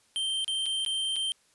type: tone with dropouts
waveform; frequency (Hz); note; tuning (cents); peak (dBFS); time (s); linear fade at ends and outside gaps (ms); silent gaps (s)
square; 3136; G7; 0; -28; 0.16-1.32; 0; 0.445-0.479 / 0.658-0.663 / 0.849-0.862 / 1.159-1.164
effects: white hiss -65 dBFS RMS until 1.54 s + resampled to 24000 Hz